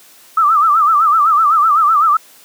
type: tone with vibrato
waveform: sine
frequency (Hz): 1244.5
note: D#6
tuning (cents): 0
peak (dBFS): -8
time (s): 0.37-2.17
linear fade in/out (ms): 5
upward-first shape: sine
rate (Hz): 7.9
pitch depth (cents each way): 130
effects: white hiss -44 dBFS RMS until 2.44 s + high-pass 200 Hz 12 dB/octave